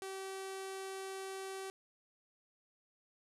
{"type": "tone with low-pass filter", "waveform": "sawtooth", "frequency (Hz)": 384.5, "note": "G4", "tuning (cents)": -33, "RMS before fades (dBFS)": -44, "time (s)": [0.02, 1.7], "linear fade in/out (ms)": 0, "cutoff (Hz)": 10000, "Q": 1.8, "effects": []}